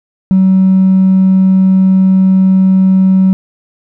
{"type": "tone with hard clipping", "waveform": "sine", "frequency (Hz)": 189.1, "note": "F#3", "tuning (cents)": 38, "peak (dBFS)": -5, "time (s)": [0.31, 3.33], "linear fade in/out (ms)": 0, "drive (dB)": 1, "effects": []}